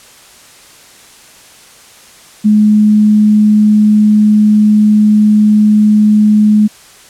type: tone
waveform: sine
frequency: 211.6 Hz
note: G#3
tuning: 33 cents sharp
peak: -4 dBFS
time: 2.44-6.68 s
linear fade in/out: 20 ms
effects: white hiss -39 dBFS RMS until 7.09 s + low-pass 10000 Hz 12 dB/octave